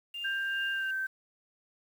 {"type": "tone with tremolo", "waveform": "sine", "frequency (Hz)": 2801, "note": "F7", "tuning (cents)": 4, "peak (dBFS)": -34, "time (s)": [0.14, 0.91], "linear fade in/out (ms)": 5, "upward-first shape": "triangle", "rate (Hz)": 2.5, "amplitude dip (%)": 70}
{"type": "tone with pitch glide", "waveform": "sine", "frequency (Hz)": [1585, 1553.3], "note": ["G6", "G6"], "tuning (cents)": [19, -16], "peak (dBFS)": -30, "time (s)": [0.24, 1.07], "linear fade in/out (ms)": 10, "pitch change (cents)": -35, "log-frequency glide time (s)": [0.72, 0.88]}
{"effects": ["9-bit"]}